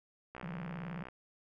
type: click train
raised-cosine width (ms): 0.5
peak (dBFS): -30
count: 48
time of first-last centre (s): 0.35-1.086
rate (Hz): 63.9
type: tone with vibrato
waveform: triangle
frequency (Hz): 170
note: F3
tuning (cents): -46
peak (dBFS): -38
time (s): 0.43-1.03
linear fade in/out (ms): 2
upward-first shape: sine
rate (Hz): 19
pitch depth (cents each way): 180
effects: none